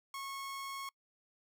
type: tone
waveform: sawtooth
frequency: 1095 Hz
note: C#6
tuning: 22 cents flat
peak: -37 dBFS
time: 0.14-0.89 s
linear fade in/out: 2 ms
effects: noise-tail reverb RT60 0.1 s tail -26 dB re dry